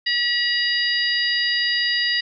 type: harmonic tone with a mistuned harmonic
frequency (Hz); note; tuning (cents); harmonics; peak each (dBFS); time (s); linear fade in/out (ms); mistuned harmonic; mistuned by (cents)
962; B5; -46; 2 / 3 / 4 / 5; -22 / -25 / -27 / -23; 0.06-2.21; 10; 4; -17
effects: none